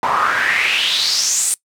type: noise with band-pass filter sweep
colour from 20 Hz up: pink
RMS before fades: -17 dBFS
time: 0.03-1.54 s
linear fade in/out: 0 ms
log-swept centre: 930 to 9000 Hz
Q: 5.1
effects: noise-tail reverb RT60 0.1 s tail -21 dB re dry